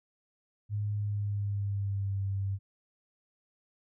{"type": "tone with pitch glide", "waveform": "sine", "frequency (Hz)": [103.83, 98], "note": ["G#2", "G2"], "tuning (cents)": [0, 0], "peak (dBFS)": -29, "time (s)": [0.69, 2.59], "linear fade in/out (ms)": 50, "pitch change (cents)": -100, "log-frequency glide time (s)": [0.94, 2.2], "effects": []}